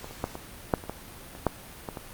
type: clicks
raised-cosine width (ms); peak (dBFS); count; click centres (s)
1; -25 / -30 / -13 / -22 / -7 / -28 / -18 / -28 / -8 / -19 / -21; 11; 0.044 / 0.11 / 0.241 / 0.354 / 0.738 / 0.839 / 0.896 / 1.351 / 1.467 / 1.888 / 1.972
effects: pink hiss -45 dBFS RMS until 2.13 s + Opus 48 kbps